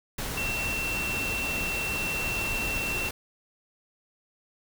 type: tone in noise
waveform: sine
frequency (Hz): 2705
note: E7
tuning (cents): +44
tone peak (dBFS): -29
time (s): 0.37-3.09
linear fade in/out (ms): 5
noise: pink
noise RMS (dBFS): -33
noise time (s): 0.18-3.11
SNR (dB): +1
effects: none